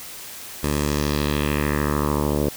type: tone with low-pass filter sweep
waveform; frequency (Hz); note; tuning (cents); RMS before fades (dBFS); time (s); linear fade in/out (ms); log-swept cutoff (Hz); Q
10% pulse; 73.42; D2; 0; -22; 0.63-2.49; 5; 11000 to 580; 2.2
effects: white hiss -37 dBFS RMS until 2.56 s